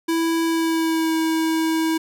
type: tone with pitch glide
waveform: square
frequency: 329.6 to 322.1 Hz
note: E4 to E4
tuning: 0 to -40 cents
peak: -19 dBFS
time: 0.08-1.98 s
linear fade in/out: 10 ms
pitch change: -40 cents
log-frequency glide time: 0.45-1.15 s
effects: none